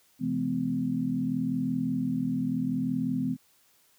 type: tone cluster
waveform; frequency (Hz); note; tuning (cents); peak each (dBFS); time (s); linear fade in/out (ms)
sine; 130.6 / 168.8 / 213.9 / 254.6; C3 / E3 / A3 / C4; -3 / +41 / -49 / -47; -37 / -33 / -33 / -28; 0.19-3.37; 50
effects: white hiss -64 dBFS RMS until 3.98 s + high-pass 60 Hz 12 dB/octave